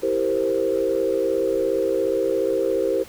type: chord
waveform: sine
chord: C dominant seventh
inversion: first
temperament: equal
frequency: 329.6 / 392 / 466.2 / 523.3 Hz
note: E4 / G4 / Bb4 / C5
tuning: 0 / 0 / 0 / 0 cents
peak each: -27 / -23 / -24 / -23 dBFS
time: 0.02-3.04 s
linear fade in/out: 20 ms
effects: tanh soft clip ceiling -9 dBFS + pink hiss -44 dBFS RMS until 3.08 s